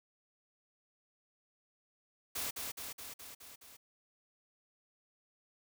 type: noise with echo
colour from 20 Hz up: white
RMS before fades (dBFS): -38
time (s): 2.35-2.51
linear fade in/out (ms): 10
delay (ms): 210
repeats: 6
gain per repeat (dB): -3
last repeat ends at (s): 3.77
effects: none